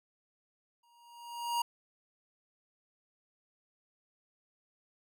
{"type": "tone with exponential growth", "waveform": "square", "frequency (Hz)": 946, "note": "A#5", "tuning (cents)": 25, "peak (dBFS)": -28, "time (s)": [0.83, 1.62], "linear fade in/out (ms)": 5, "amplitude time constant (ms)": 170, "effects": []}